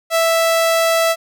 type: tone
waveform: sawtooth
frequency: 659.3 Hz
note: E5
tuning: in tune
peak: -9 dBFS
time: 0.1-1.16 s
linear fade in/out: 50 ms
effects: none